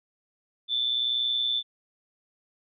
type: tone with amplitude modulation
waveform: sine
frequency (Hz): 3520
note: A7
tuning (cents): 0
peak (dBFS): -21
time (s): 0.68-1.63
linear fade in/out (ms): 50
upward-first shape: sine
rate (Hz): 121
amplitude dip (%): 60
effects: none